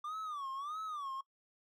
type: tone with vibrato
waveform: triangle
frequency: 1174.7 Hz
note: D6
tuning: in tune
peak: -37 dBFS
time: 0.04-1.21 s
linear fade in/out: 5 ms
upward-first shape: sine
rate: 1.6 Hz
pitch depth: 170 cents each way
effects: noise-tail reverb RT60 0.1 s tail -20 dB re dry

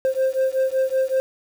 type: beating tone pair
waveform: sine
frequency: 524 / 529.3 Hz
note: C5 / C5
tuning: +2 / +20 cents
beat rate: 5.3 Hz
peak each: -19 dBFS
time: 0.05-1.2 s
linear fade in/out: 0 ms
effects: tanh soft clip ceiling -15 dBFS + 7-bit

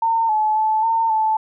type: tone with pitch steps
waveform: sine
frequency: 909 / 860 / 870 / 907 / 874 Hz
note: A#5 / A5 / A5 / A#5 / A5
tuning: -44 / -40 / -20 / -48 / -12 cents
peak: -15 dBFS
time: 0.02-1.37 s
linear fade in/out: 5 ms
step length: 270 ms
effects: none

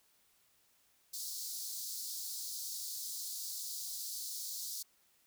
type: high-pass noise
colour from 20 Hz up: pink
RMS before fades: -42 dBFS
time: 1.13-4.83 s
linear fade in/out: 10 ms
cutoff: 4200 Hz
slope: 48 dB/octave
effects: white hiss -71 dBFS RMS until 5.26 s

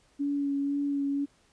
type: tone with vibrato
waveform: sine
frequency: 282.3 Hz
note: C#4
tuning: 32 cents sharp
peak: -26 dBFS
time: 0.19-1.26 s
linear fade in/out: 20 ms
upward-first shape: sine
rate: 2 Hz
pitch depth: 17 cents each way
effects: pink hiss -65 dBFS RMS until 1.52 s + resampled to 22050 Hz

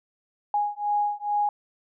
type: beating tone pair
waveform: sine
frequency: 826 / 828.3 Hz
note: G#5 / G#5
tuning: -10 / -5 cents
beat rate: 2.3 Hz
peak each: -26 dBFS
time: 0.54-1.49 s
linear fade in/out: 2 ms
effects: none

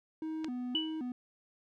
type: tone with vibrato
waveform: triangle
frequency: 280 Hz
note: C#4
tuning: 18 cents sharp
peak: -33 dBFS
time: 0.22-1.12 s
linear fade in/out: 2 ms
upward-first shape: square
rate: 1.9 Hz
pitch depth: 210 cents each way
type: click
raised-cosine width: 0.2 ms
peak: -23 dBFS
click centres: 0.445 s
type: tone with exponential decay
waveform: sine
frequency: 2962 Hz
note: F#7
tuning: 1 cent sharp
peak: -26 dBFS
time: 0.75-1 s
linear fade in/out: 2 ms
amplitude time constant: 53 ms
effects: none

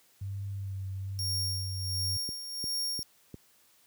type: tone with vibrato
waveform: sine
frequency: 97.6 Hz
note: G2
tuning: 7 cents flat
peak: -33 dBFS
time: 0.21-2.17 s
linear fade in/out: 5 ms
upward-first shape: sine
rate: 1.1 Hz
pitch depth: 29 cents each way
type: tone with tremolo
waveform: sawtooth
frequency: 5550 Hz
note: F8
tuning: 12 cents flat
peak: -27 dBFS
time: 1.19-3.03 s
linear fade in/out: 0 ms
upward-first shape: sine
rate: 1.4 Hz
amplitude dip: 65%
type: click train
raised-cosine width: 3 ms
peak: -28 dBFS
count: 4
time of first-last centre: 2.29-3.343 s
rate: 2.85 Hz
effects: white hiss -64 dBFS RMS until 3.86 s + high-pass 60 Hz 12 dB/octave

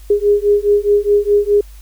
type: beating tone pair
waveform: sine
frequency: 408.3 / 413.1 Hz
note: G#4 / G#4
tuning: -29 / -9 cents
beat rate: 4.8 Hz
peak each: -13 dBFS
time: 0.1-1.61 s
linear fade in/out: 5 ms
effects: added 50 Hz sine -34 dBFS peak until 1.81 s + white hiss -48 dBFS RMS until 1.81 s

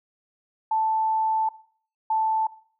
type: tone pair in turn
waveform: sine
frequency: 880 / 880 Hz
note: A5 / A5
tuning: 0 / 0 cents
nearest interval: unison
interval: 0 cents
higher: neither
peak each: -20 dBFS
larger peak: neither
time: 0.71-1.49 / 2.1-2.47 s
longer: first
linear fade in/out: 5 ms
effects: noise-tail reverb RT60 0.5 s tail -18 dB re dry

